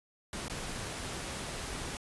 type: noise with dropouts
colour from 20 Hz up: pink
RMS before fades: -39 dBFS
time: 0.33-1.97 s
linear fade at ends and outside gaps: 1 ms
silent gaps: 0.482-0.498 s
effects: resampled to 24000 Hz